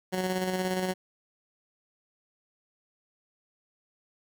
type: tone with tremolo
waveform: 15% pulse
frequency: 185.1 Hz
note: F#3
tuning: 1 cent sharp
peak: -20 dBFS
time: 0.12-0.94 s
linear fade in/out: 20 ms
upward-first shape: square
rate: 17 Hz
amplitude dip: 35%
effects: none